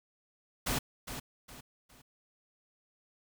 pink noise with echo, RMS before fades -32 dBFS, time 0.66-0.79 s, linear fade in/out 10 ms, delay 410 ms, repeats 3, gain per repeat -9 dB, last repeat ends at 2.02 s, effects none

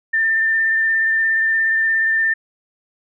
sine tone with vibrato, 1793 Hz, A6, 32 cents sharp, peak -14 dBFS, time 0.13-2.34 s, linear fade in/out 10 ms, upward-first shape sine, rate 17 Hz, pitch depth 13 cents each way, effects none

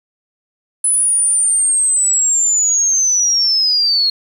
sine linear sweep, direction down, 10090 to 4259 Hz, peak -11 dBFS, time 0.84-4.1 s, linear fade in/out 5 ms, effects 7-bit

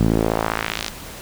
sawtooth tone with band-pass filter sweep, 55 Hz, A1, in tune, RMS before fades -21 dBFS, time 0-0.9 s, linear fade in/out 0 ms, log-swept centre 180 to 5400 Hz, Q 1.2, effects pink hiss -36 dBFS RMS until 1.21 s

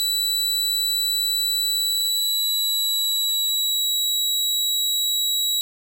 sawtooth tone with pitch glide, 3951 to 3883 Hz, B7 to B7, 0 to -30 cents, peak -17 dBFS, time 0-5.61 s, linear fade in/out 0 ms, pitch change -30 cents, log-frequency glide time 1.66-3.98 s, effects none

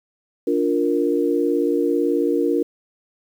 sine chord, Bb major, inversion first, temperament just, 291.4 / 349.6 / 466.2 Hz, D4 / F4 / Bb4, -13 / +2 / 0 cents, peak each -21 dBFS, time 0.47-2.63 s, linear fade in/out 5 ms, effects 8-bit

